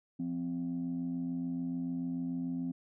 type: tone pair together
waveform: sine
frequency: 172.2 / 259.1 Hz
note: F3 / C4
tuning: -24 / -17 cents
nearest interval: perfect fifth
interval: 707 cents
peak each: -37 / -33 dBFS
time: 0.19-2.72 s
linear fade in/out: 10 ms
effects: tanh soft clip ceiling -28 dBFS